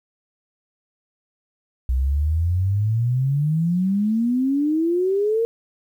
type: exponential sweep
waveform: sine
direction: up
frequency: 61.74 to 465.9 Hz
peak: -17 dBFS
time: 1.89-5.45 s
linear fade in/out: 0 ms
effects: 9-bit